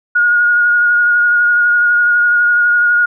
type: tone with vibrato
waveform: sine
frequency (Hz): 1438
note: F#6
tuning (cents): -50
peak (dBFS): -8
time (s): 0.15-3.06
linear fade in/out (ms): 10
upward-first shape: sine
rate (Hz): 12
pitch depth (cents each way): 19
effects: none